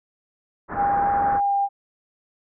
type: low-pass noise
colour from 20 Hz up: white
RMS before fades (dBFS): -30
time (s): 0.68-1.41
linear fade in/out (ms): 50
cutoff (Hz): 1600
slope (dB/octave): 48
type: tone with pitch glide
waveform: sine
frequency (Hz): 805 to 798.5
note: G5 to G5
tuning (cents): +46 to +32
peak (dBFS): -18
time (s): 0.75-1.69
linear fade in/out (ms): 50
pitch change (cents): -14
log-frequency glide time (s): 1.42-1.54
effects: none